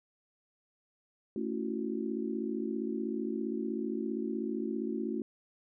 sine chord, F# minor seventh, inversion first, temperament just, 222 / 277.5 / 333 / 370 Hz, A3 / C#4 / E4 / F#4, +16 / +2 / +18 / 0 cents, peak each -36 / -38 / -38 / -38 dBFS, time 1.36-5.22 s, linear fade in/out 2 ms, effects none

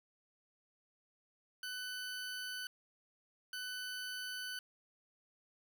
20% pulse tone bursts at uneven times, 1500 Hz, F#6, 23 cents sharp, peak -36 dBFS, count 2, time 1.63-2.67 / 3.53-4.59 s, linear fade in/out 2 ms, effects none

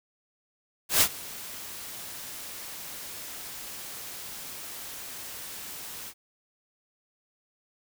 white noise with ADSR envelope, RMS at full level -19 dBFS, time 0.89-6.14 s, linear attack 120 ms, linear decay 70 ms, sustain -21 dB, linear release 63 ms, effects none

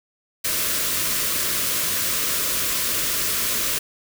white band-stop noise, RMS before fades -23 dBFS, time 0.44-3.79 s, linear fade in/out 10 ms, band 680 to 980 Hz, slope 96 dB/octave, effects none

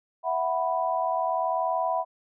sine chord, E suspended second, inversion none, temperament equal, 659.3 / 740 / 987.8 Hz, E5 / F#5 / B5, 0 / 0 / 0 cents, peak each -28 dBFS, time 0.23-2.05 s, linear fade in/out 50 ms, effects none

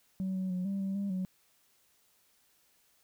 sine tone with pitch steps, 189.1 / 187.3 / 181.9 / 196.5 / 193.5 / 199.5 / 185.9 Hz, F#3 / F#3 / F#3 / G3 / G3 / G3 / F#3, +38 / +21 / -29 / +4 / -22 / +31 / +8 cents, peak -29 dBFS, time 0.2-1.25 s, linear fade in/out 0 ms, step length 150 ms, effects tanh soft clip ceiling -29 dBFS + white hiss -69 dBFS RMS until 3.03 s

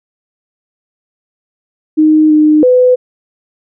sine tone with pitch steps, 309.6 / 305.2 / 502 Hz, D#4 / D#4 / B4, -9 / -33 / +28 cents, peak -4 dBFS, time 1.97-2.96 s, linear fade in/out 20 ms, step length 330 ms, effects none

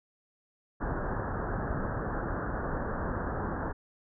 pink low-pass noise, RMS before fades -33 dBFS, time 0.8-3.73 s, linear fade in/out 20 ms, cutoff 1700 Hz, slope 96 dB/octave, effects none

